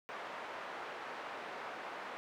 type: band-pass noise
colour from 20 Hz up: pink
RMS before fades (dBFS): -45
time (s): 0.09-2.17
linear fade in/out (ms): 0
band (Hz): 590 to 1800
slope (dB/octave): 12
effects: none